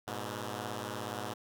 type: beating tone pair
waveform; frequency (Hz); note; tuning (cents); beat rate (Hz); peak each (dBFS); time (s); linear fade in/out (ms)
5% pulse; 103.83 / 120.83; G#2 / B2; 0 / -37; 17; -28 / -29; 0.07-1.34; 10
effects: none